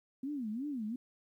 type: tone with vibrato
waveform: sine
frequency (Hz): 250.5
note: B3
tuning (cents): +25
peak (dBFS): -35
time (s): 0.23-0.96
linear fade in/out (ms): 5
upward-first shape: sine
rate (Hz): 2.8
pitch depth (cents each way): 300
effects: 12-bit